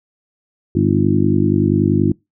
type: harmonic tone with a mistuned harmonic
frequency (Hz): 50.5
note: G#1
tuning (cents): -48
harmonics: 2 / 3 / 4 / 5 / 6 / 7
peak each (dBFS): -19 / -19 / -19 / -19 / -19 / -19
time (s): 0.75-2.12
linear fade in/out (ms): 5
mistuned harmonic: 7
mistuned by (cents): -31
effects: noise-tail reverb RT60 0.2 s tail -24 dB re dry